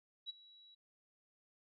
sine tone with ADSR envelope, 3900 Hz, B7, 23 cents flat, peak -39 dBFS, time 0.26-0.75 s, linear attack 34 ms, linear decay 19 ms, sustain -20 dB, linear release 10 ms, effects none

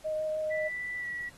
sine tone with vibrato, 621 Hz, D#5, 3 cents flat, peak -29 dBFS, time 0.04-0.69 s, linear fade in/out 20 ms, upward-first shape sine, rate 6.4 Hz, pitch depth 9 cents each way
sine tone with pitch glide, 1975.5 to 1937.1 Hz, B6 to B6, 0 to -34 cents, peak -33 dBFS, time 0.5-1.3 s, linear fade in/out 20 ms, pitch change -34 cents, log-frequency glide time 0.98-1.07 s
effects pink hiss -56 dBFS RMS until 1.37 s + AAC 32 kbps

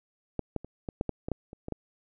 clicks, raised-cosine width 2 ms, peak -16 / -17 / -28 / -21 / -14 / -16 / -20 / -15 / -30 / -23 / -19 dBFS, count 11, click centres 0.393 / 0.563 / 0.646 / 0.888 / 1.011 / 1.093 / 1.285 / 1.317 / 1.531 / 1.684 / 1.723 s, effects none

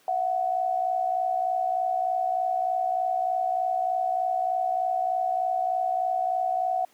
sine tone pair together, 677 / 740.3 Hz, E5 / F#5, +46 / +1 cents, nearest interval major second, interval 155 cents, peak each -29 / -24 dBFS, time 0.08-6.85 s, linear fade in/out 2 ms, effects pink hiss -60 dBFS RMS until 6.93 s + high-pass 300 Hz 12 dB/octave

